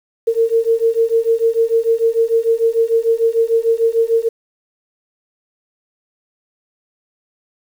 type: beating tone pair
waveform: sine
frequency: 453.3 / 460 Hz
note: A#4 / A#4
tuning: -48 / -23 cents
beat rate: 6.7 Hz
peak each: -15 dBFS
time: 0.27-4.29 s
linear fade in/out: 10 ms
effects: 7-bit